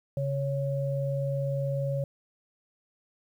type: tone pair together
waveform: sine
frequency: 138.23 / 554.4 Hz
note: C#3 / C#5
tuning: -5 / 0 cents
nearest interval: 2 octaves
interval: 2405 cents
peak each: -28 / -31 dBFS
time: 0.17-2.04 s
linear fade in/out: 2 ms
effects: 10-bit